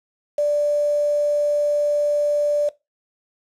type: tone with quantisation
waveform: sine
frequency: 587.3 Hz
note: D5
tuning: in tune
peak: -16 dBFS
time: 0.38-2.69 s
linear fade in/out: 5 ms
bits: 6
effects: noise-tail reverb RT60 0.2 s tail -18 dB re dry + low-pass 7000 Hz 12 dB/octave